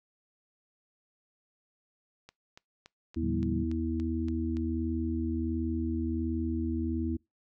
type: click train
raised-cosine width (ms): 0.2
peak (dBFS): -31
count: 9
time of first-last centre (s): 2.29-4.569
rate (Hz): 3.51
type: harmonic tone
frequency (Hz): 81.4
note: E2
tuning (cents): -21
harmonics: 1 / 3 / 4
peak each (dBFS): -33 / -33 / -33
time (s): 3.16-7.17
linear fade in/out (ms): 10
type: chord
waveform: sine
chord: G minor seventh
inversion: first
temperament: equal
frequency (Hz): 116.54 / 146.83 / 174.61 / 196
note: Bb2 / D3 / F3 / G3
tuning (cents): 0 / 0 / 0 / 0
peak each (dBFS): -38 / -39 / -40 / -34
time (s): 3.2-3.66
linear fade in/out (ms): 50
effects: noise-tail reverb RT60 0.2 s tail -24 dB re dry